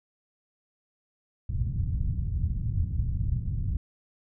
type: low-pass noise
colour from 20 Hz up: white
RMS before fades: -28 dBFS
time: 1.49-3.77 s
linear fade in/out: 2 ms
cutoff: 120 Hz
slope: 24 dB/octave
effects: none